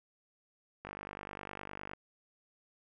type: click train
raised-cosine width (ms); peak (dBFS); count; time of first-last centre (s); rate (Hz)
0.5; -27; 55; 0.85-1.934; 49.8
effects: none